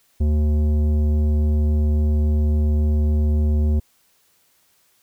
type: tone with tanh clipping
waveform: sine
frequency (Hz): 75.3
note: D2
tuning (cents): +44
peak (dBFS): -17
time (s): 0.2-3.8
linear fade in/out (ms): 10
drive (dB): 12
effects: white hiss -61 dBFS RMS until 5.02 s